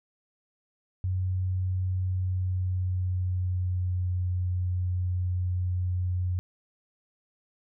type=tone with pitch glide; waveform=sine; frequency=92.5 to 90.49 Hz; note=F#2 to F#2; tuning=0 to -38 cents; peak=-25 dBFS; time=1.04-6.39 s; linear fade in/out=0 ms; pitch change=-38 cents; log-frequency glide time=2.05-4.14 s; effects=none